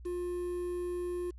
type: tone with quantisation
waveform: triangle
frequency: 354.3 Hz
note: F4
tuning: 25 cents sharp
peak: -31 dBFS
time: 0.05-1.31 s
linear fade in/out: 10 ms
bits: 9
effects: added 60 Hz sine -46 dBFS peak until 1.38 s + resampled to 22050 Hz